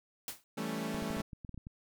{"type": "noise with exponential decay", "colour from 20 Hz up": "white", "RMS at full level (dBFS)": -36, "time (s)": [0.28, 0.44], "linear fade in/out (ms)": 1, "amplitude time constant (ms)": 34}
{"type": "chord", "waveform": "sawtooth", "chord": "A dominant seventh", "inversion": "second", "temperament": "equal", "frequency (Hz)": [164.81, 196, 220, 277.2], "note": ["E3", "G3", "A3", "C#4"], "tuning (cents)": [0, 0, 0, 0], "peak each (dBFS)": [-38, -38, -34, -38], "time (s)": [0.57, 1.22], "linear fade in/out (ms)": 10}
{"type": "clicks", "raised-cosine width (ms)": 5, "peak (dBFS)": -32, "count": 11, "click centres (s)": [0.946, 1.024, 1.104, 1.169, 1.203, 1.332, 1.448, 1.493, 1.544, 1.577, 1.669]}
{"effects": []}